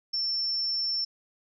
sine tone, 5390 Hz, E8, 38 cents sharp, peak -26 dBFS, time 0.13-1.05 s, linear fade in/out 10 ms, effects none

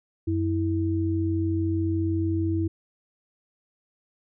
sine tone pair together, 92.5 / 326.2 Hz, F#2 / E4, 0 / -18 cents, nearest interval octave + minor seventh, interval 2182 cents, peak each -25 dBFS, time 0.27-2.68 s, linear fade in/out 10 ms, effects none

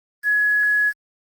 sine tone with quantisation, 1685 Hz, G#6, 25 cents sharp, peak -15 dBFS, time 0.23-0.93 s, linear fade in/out 50 ms, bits 7, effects Opus 24 kbps

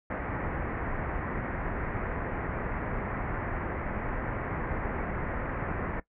pink low-pass noise, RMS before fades -33 dBFS, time 0.1-6 s, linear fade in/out 5 ms, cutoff 2100 Hz, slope 48 dB/octave, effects noise-tail reverb RT60 0.1 s tail -18 dB re dry

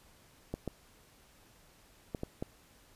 clicks, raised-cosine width 2 ms, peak -22 dBFS, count 5, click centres 0.54 / 0.677 / 2.148 / 2.234 / 2.425 s, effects pink hiss -62 dBFS RMS until 2.95 s + resampled to 32000 Hz

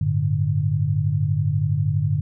sine chord, G suspended second, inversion none, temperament just, 98 / 110.25 / 147 Hz, G2 / A2 / D3, 0 / +4 / +2 cents, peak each -23 / -24 / -21 dBFS, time 0.01-2.21 s, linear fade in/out 5 ms, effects none

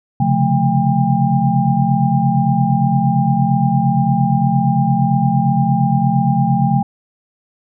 sine tone cluster, 132.6 / 141.3 / 175.7 / 217.6 / 801 Hz, C3 / C#3 / F3 / A3 / G5, +23 / +34 / +11 / -19 / +37 cents, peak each -18 dBFS, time 0.2-6.83 s, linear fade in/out 5 ms, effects none

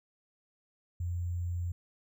sine tone with sample-and-hold, 87.31 Hz, F2, in tune, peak -31 dBFS, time 1-1.72 s, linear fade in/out 5 ms, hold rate 7350 Hz, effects none

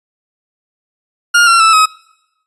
40% pulse tone with pitch steps, 1414 / 1365 / 1317.8 / 1272.2 Hz, F6 / F6 / E6 / D#6, +21 / -40 / -1 / +38 cents, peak -5 dBFS, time 1.34-1.86 s, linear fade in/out 10 ms, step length 130 ms, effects noise-tail reverb RT60 0.9 s tail -25 dB re dry + resampled to 24000 Hz

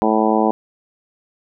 harmonic tone, 109.4 Hz, A2, 9 cents flat, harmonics 2 / 3 / 4 / 5 / 6 / 7 / 8 / 9, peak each -19 / -20 / -21 / -23 / -24 / -20 / -24 / -24 dBFS, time 0.02-0.51 s, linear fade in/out 0 ms, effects none

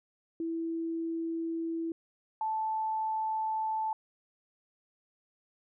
sine tone pair in turn, 329.6 / 876.4 Hz, E4 / A5, 0 / -7 cents, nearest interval octave + perfect fourth, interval 1693 cents, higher second, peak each -31 / -29 dBFS, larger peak second, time 0.4-1.92 / 2.41-3.93 s, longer neither, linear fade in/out 2 ms, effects none

